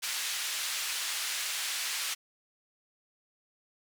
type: band-pass noise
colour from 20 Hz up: pink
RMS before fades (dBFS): -34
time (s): 0.02-2.15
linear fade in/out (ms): 20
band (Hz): 2100 to 11000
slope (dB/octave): 12
effects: none